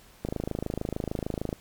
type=click train; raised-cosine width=2 ms; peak=-16 dBFS; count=35; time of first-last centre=0.25-1.528 s; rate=26.6 Hz; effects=pink hiss -55 dBFS RMS until 1.6 s + MP3 96 kbps